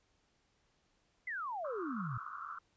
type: exponential sweep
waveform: sine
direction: down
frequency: 2093 to 111.4 Hz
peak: -37 dBFS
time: 1.27-2.18 s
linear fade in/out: 5 ms
type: band-pass noise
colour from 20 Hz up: white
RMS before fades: -45 dBFS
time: 1.64-2.59 s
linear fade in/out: 10 ms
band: 1100 to 1400 Hz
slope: 96 dB/octave
effects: pink hiss -75 dBFS RMS until 2.76 s + resampled to 16000 Hz